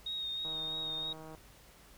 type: tone with vibrato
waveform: sine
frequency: 3729 Hz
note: A#7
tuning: in tune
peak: -35 dBFS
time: 0.06-1.13 s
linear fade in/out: 5 ms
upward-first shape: sine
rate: 3.1 Hz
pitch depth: 24 cents each way
type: click train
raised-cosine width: 1 ms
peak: -36 dBFS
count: 143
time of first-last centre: 0.45-1.349 s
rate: 158 Hz
effects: added 50 Hz sine -63 dBFS peak until 1.97 s + pink hiss -59 dBFS RMS until 1.97 s